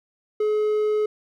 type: tone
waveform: triangle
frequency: 425.2 Hz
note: G#4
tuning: 41 cents sharp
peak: -17 dBFS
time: 0.4-1.06 s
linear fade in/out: 5 ms
effects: none